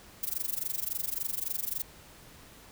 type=noise with amplitude modulation; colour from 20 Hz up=violet; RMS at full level=-30 dBFS; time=0.23-1.82 s; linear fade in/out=2 ms; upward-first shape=sine; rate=23.6 Hz; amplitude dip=95%; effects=pink hiss -53 dBFS RMS until 2.71 s